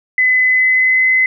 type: tone with pitch glide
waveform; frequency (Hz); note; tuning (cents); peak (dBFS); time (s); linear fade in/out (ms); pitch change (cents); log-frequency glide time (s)
sine; 2018 to 2039; B6 to C7; +37 to -45; -9; 0.18-1.26; 2; +18; 0.45-1.08
effects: none